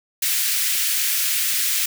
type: high-pass noise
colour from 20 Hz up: white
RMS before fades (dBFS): -21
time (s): 0.22-1.86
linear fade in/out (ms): 5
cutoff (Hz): 1700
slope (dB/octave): 24
effects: none